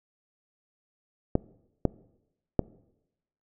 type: clicks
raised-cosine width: 2 ms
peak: -8 dBFS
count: 3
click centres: 1.354 / 1.853 / 2.593 s
effects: noise-tail reverb RT60 0.9 s tail -22 dB re dry